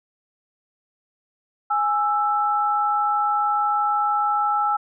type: tone pair together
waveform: sine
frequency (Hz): 830.6 / 1323.1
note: G#5 / E6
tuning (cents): 0 / +6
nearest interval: minor sixth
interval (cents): 806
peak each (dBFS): -21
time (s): 1.7-4.77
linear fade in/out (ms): 10
effects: none